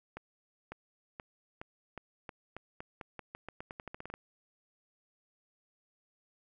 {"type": "accelerating click train", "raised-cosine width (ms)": 0.5, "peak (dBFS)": -27, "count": 21, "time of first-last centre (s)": [0.17, 4.14], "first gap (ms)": 550, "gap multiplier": 0.87, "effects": []}